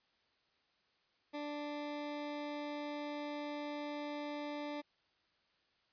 20% pulse tone, 293.7 Hz, D4, in tune, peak -35 dBFS, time 1.33-4.82 s, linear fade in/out 20 ms, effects white hiss -75 dBFS RMS until 5.92 s + resampled to 11025 Hz

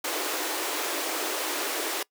pink high-pass noise, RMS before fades -30 dBFS, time 0.04-2.03 s, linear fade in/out 5 ms, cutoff 290 Hz, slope 96 dB/octave, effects noise-tail reverb RT60 0.1 s tail -23 dB re dry

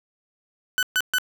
30% pulse tone bursts, 1500 Hz, F#6, 23 cents sharp, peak -16 dBFS, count 3, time 0.78-1.184 s, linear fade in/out 0 ms, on 48 ms, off 130 ms, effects none

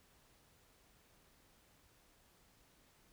silence, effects pink hiss -69 dBFS RMS until 3.12 s

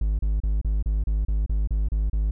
triangle tone bursts, 51.91 Hz, G#1, in tune, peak -18 dBFS, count 11, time 0.01-2.31 s, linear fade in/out 5 ms, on 180 ms, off 32 ms, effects none

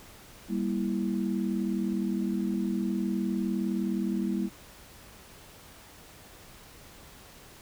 sine chord, E diminished, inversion first, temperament just, 197.78 / 237.3 / 329.6 Hz, G3 / Bb3 / E4, +16 / +31 / 0 cents, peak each -29 / -32 / -33 dBFS, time 0.48-4.5 s, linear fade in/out 50 ms, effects pink hiss -51 dBFS RMS until 7.61 s

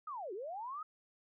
sine linear two-way sweep, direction down then up, 1291 to 349.2 to 1291 Hz, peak -40 dBFS, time 0.07-0.83 s, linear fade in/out 5 ms, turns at 0.33 s, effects none

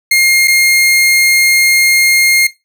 sawtooth tone with dropouts, 2130 Hz, C7, 30 cents sharp, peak -3 dBFS, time 0.11-2.47 s, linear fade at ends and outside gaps 5 ms, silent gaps 0.475-0.479 s, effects noise-tail reverb RT60 0.2 s tail -17 dB re dry

